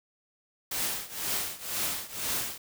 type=noise with tremolo; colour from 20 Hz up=white; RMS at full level=-29 dBFS; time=0.71-2.58 s; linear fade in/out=5 ms; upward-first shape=triangle; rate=2 Hz; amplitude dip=90%; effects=none